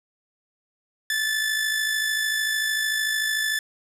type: tone with amplitude modulation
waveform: sawtooth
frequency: 1746 Hz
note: A6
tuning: 14 cents flat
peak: -17 dBFS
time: 1.1-3.59 s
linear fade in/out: 2 ms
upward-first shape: sine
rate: 53.4 Hz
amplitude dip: 40%
effects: resampled to 32000 Hz + 8-bit